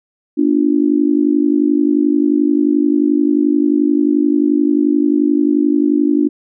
sine tone with amplitude modulation, 293.7 Hz, D4, in tune, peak -6 dBFS, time 0.37-6.29 s, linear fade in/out 20 ms, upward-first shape sine, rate 51.4 Hz, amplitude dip 95%, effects none

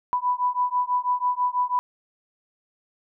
sine beating tone pair, 987.8 / 993.9 Hz, B5 / B5, 0 / +11 cents, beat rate 6.1 Hz, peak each -24 dBFS, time 0.13-1.79 s, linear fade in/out 0 ms, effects none

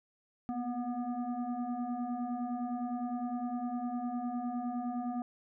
sine tone with frequency modulation, 246.9 Hz, B3, in tune, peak -33 dBFS, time 0.49-5.22 s, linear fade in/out 0 ms, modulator 484 Hz, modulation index 1.1, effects none

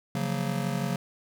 square chord, Gb major seventh, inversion second, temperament just, 138.75 / 173.43 / 185 / 231.2 Hz, Db3 / F3 / Gb3 / Bb3, +2 / -12 / 0 / -14 cents, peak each -32 / -36 / -33 / -35 dBFS, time 0.15-0.96 s, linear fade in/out 2 ms, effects none

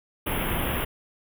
pink band-stop noise, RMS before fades -27 dBFS, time 0.26-0.85 s, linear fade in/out 10 ms, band 3400 to 10000 Hz, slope 96 dB/octave, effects none

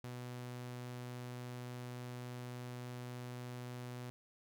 sawtooth tone, 123.5 Hz, B2, in tune, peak -40 dBFS, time 0.04-4.1 s, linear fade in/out 0 ms, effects none

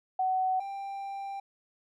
sine / triangle tone pair in turn, 750 / 789.5 Hz, F#5 / G5, +23 / +12 cents, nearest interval minor second, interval 89 cents, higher second, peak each -25 / -33 dBFS, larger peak first, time 0.19-0.6 / 0.6-1.4 s, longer second, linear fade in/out 5 ms, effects none

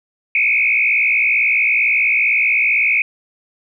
sine tone with frequency modulation, 2361 Hz, D7, 9 cents sharp, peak -12 dBFS, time 0.35-3.02 s, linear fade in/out 2 ms, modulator 57.8 Hz, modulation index 3.2, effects none

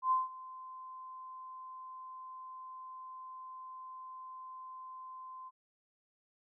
sine tone with ADSR envelope, 1035 Hz, C6, 19 cents flat, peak -25 dBFS, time 0.02-5.51 s, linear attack 92 ms, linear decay 170 ms, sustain -20 dB, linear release 36 ms, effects none

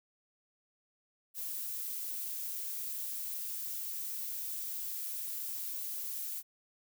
violet noise, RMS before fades -39 dBFS, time 1.34-6.43 s, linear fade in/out 50 ms, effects none

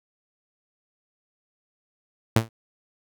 sawtooth tone with exponential decay, 113.2 Hz, A2, 50 cents sharp, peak -9 dBFS, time 2.36-2.49 s, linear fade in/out 5 ms, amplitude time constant 27 ms, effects none

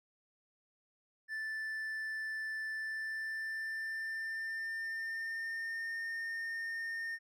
triangle tone with pitch glide, 1760 to 1824.2 Hz, A6 to A#6, 0 to -38 cents, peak -35 dBFS, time 1.28-7.19 s, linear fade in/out 50 ms, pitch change +62 cents, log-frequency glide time 2.72-5.96 s, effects none

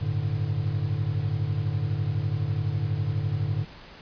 triangle chord, G suspended second, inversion none, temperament equal, 98 / 110 / 146.83 Hz, G2 / A2 / D3, 0 / 0 / 0 cents, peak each -27 / -26 / -27 dBFS, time 0.01-3.65 s, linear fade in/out 10 ms, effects pink hiss -46 dBFS RMS until 4.01 s + resampled to 11025 Hz

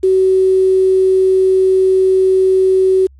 sine tone with quantisation, 377.6 Hz, F#4, 35 cents sharp, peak -8 dBFS, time 0.03-3.07 s, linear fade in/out 10 ms, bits 6, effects added 67 Hz sine -40 dBFS peak until 3.19 s + resampled to 24000 Hz

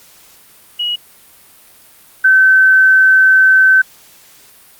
sine tone pair in turn, 2905 / 1535.1 Hz, F#7 / G6, -32 / -37 cents, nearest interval major seventh, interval 1105 cents, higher first, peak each -15 / -5 dBFS, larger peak second, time 0.79-0.96 / 2.24-3.82 s, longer second, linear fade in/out 10 ms, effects white hiss -44 dBFS RMS until 4.79 s + Opus 48 kbps

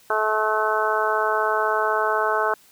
harmonic tone, 216 Hz, A3, 32 cents flat, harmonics 2 / 3 / 4 / 5 / 6 / 7, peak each -26 / -26 / -26 / -26 / -26 / -26 dBFS, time 0.1-2.54 s, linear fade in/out 2 ms, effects white hiss -54 dBFS RMS until 2.71 s

